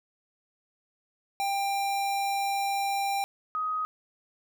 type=tone pair in turn; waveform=square / sine; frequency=793 / 1255.5 Hz; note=G5 / D#6; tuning=+20 / +15 cents; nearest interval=minor sixth; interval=795 cents; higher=second; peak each=-27 dBFS; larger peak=neither; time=1.4-3.24 / 3.55-3.85 s; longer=first; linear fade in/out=0 ms; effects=none